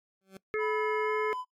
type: tone with exponential growth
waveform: 20% pulse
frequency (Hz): 191.8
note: G3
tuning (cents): -37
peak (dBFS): -36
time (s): 0.21-0.37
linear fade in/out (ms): 2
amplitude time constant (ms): 34
type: harmonic tone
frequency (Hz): 430.1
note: A4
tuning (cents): -39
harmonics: 1 / 3 / 4 / 5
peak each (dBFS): -28 / -38 / -38 / -36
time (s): 0.54-1.33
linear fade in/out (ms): 0
type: tone with pitch glide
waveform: triangle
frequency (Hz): 987.8 to 1006.8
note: B5 to B5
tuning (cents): 0 to +33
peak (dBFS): -32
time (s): 0.58-1.45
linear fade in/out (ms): 50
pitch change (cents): +33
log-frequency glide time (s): 1.04-1.1
effects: noise-tail reverb RT60 0.1 s tail -20 dB re dry + MP3 96 kbps